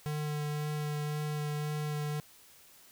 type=tone with vibrato; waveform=square; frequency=149.7 Hz; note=D3; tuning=33 cents sharp; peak=-33 dBFS; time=0.06-2.2 s; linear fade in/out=0 ms; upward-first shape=sine; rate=1.9 Hz; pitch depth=11 cents each way; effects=white hiss -58 dBFS RMS until 2.91 s